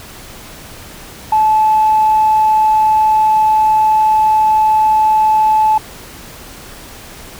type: tone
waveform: sine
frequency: 866 Hz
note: A5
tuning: 28 cents flat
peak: -7 dBFS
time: 1.32-5.78 s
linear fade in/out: 5 ms
effects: tanh soft clip ceiling -3 dBFS + pink hiss -34 dBFS RMS until 7.39 s